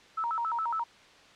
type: tone with vibrato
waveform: sine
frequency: 1108.7 Hz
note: C#6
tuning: in tune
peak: -28 dBFS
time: 0.17-0.84 s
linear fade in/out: 10 ms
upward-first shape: square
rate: 7.2 Hz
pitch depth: 290 cents each way
effects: white hiss -55 dBFS RMS until 1.35 s + low-pass 4000 Hz 12 dB/octave